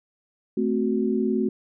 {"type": "chord", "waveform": "sine", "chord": "F# diminished", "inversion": "first", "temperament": "equal with one note detuned", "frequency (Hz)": [220, 259.1, 370], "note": ["A3", "C4", "F#4"], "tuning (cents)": [0, -17, 0], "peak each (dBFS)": [-24, -26, -25], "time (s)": [0.57, 1.49], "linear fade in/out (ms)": 5, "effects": []}